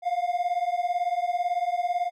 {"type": "beating tone pair", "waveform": "triangle", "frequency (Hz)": [698.5, 716.5], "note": ["F5", "F5"], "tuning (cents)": [0, 44], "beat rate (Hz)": 18, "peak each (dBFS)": -25, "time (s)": [0.02, 2.11], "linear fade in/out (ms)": 50, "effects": []}